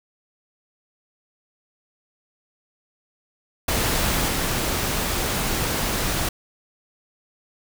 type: noise with level steps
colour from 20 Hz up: pink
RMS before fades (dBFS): -22 / -24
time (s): 3.68-6.29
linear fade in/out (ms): 5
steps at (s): 4.28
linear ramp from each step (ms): 2
effects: none